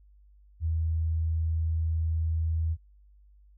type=tone; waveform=sine; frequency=80.9 Hz; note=E2; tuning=32 cents flat; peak=-25 dBFS; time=0.6-2.77 s; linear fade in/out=50 ms; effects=noise-tail reverb RT60 0.1 s tail -24 dB re dry + added 50 Hz sine -54 dBFS peak until 3.57 s